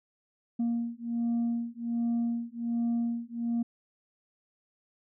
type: beating tone pair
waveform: sine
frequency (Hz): 233.8 / 235.1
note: A#3 / A#3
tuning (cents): +5 / +15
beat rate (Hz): 1.3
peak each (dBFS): -29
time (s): 0.59-3.63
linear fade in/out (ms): 10
effects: tanh soft clip ceiling -24 dBFS